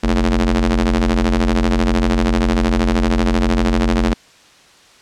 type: ring-modulated tone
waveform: sawtooth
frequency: 87.7 Hz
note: F2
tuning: 8 cents sharp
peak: -6 dBFS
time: 0.03-4.14 s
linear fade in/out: 10 ms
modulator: 138 Hz
effects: white hiss -47 dBFS RMS until 5.01 s + low-pass 6000 Hz 12 dB/octave